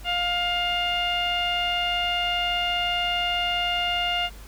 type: tone with low-pass filter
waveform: sawtooth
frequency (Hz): 705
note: F5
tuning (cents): +16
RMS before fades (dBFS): -25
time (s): 0.04-4.3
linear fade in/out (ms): 50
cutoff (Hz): 2800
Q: 5.7
effects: added 50 Hz sine -41 dBFS peak until 4.47 s + pink hiss -48 dBFS RMS until 4.47 s